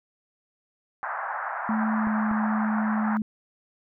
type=band-pass noise; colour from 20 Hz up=pink; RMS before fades=-31 dBFS; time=1.03-3.17 s; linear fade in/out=0 ms; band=690 to 1700 Hz; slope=48 dB/octave
type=tone with pitch glide; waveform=sine; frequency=218.5 to 215.5 Hz; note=A3 to A3; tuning=-12 to -36 cents; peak=-23 dBFS; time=1.69-3.22 s; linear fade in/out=2 ms; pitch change=-24 cents; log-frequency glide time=1.96-2.11 s
type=clicks; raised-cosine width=3 ms; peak=-26 dBFS; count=2; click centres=2.071 / 2.313 s
effects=none